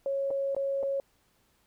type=tone with dropouts; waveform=sine; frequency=550 Hz; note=C#5; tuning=14 cents flat; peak=-27 dBFS; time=0.06-1 s; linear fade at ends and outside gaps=1 ms; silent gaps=0.305-0.31 / 0.548-0.565 / 0.829-0.833 s; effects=pink hiss -69 dBFS RMS until 1.66 s